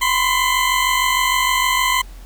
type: tone pair together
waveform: 20% pulse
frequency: 1002.5 / 1049 Hz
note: B5 / C6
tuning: +26 / +4 cents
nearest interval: minor second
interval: 78 cents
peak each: -13 dBFS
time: 0.01-2.02 s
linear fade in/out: 10 ms
effects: added 43 Hz sine -34 dBFS peak until 2.25 s + pink hiss -47 dBFS RMS until 2.25 s